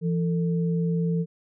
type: tone pair together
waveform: sine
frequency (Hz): 167.59 / 447.4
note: E3 / A4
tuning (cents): +29 / +29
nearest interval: octave + perfect fourth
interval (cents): 1700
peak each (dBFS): -22 / -31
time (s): 0.01-1.26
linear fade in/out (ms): 50
effects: none